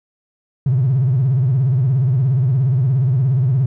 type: tone with vibrato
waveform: triangle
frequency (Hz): 130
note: C3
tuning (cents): -11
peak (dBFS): -9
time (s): 0.66-3.66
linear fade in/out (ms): 5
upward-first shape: sine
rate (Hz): 17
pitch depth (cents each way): 170
effects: tanh soft clip ceiling -9 dBFS